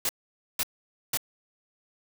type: noise bursts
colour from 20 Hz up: white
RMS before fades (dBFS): -27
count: 3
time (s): 0.05-1.173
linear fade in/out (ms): 2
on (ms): 41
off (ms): 500
effects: none